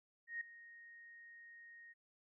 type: tone with ADSR envelope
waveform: sine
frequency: 1864.7 Hz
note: A#6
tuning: in tune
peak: -38 dBFS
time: 0.27-1.94 s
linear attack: 140 ms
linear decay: 4 ms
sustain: -17 dB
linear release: 25 ms
effects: none

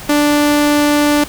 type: tone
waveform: sawtooth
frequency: 293.7 Hz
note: D4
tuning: in tune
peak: -6 dBFS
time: 0.09-1.24 s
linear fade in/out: 5 ms
effects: pink hiss -31 dBFS RMS until 1.28 s

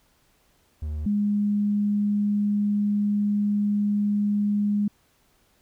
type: tone pair in turn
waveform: triangle / sine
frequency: 75.9 / 205.9 Hz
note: D#2 / G#3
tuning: -42 / -15 cents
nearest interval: octave + perfect fourth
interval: 1727 cents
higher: second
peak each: -25 / -20 dBFS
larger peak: second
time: 0.82-1.06 / 1.06-4.88 s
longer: second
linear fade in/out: 5 ms
effects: pink hiss -64 dBFS RMS until 5.61 s

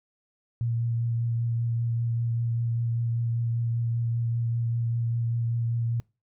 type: tone with vibrato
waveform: sine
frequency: 116.8 Hz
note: A#2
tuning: 4 cents sharp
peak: -24 dBFS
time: 0.61-6 s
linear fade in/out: 0 ms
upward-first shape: triangle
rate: 5.1 Hz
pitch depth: 17 cents each way
effects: noise-tail reverb RT60 0.3 s tail -25 dB re dry

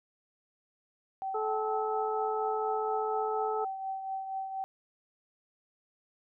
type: tone with tremolo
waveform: sine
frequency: 770 Hz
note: G5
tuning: 31 cents flat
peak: -31 dBFS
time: 1.22-4.64 s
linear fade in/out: 0 ms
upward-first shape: triangle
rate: 4.2 Hz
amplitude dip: 55%
type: harmonic tone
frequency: 432.5 Hz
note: A4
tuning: 30 cents flat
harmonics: 1 / 2 / 3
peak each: -32 / -35 / -37 dBFS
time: 1.34-3.65 s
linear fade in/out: 10 ms
effects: none

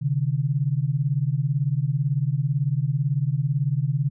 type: beating tone pair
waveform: sine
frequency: 131.4 / 149.4 Hz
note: C3 / D3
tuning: +8 / +30 cents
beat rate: 18 Hz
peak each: -23 / -23 dBFS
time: 0.01-4.1 s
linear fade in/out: 20 ms
effects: none

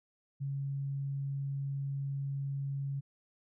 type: tone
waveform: sine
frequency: 138.59 Hz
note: C#3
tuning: in tune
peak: -33 dBFS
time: 0.4-3.01 s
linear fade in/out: 20 ms
effects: none

